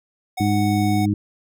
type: tone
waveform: square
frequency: 740 Hz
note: F#5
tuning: in tune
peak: -25 dBFS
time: 0.37-1.06 s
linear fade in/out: 10 ms
type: harmonic tone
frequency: 102.8 Hz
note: G#2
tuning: 17 cents flat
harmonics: 1 / 2 / 3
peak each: -21 / -21 / -21 dBFS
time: 0.4-1.14 s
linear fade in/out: 5 ms
effects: none